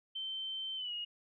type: tone with pitch glide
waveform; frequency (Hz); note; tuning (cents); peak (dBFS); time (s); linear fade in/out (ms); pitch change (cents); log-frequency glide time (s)
sine; 3100 to 2876; G7 to F#7; -20 to -50; -37; 0.15-1.05; 10; -130; 0.76-0.93
effects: none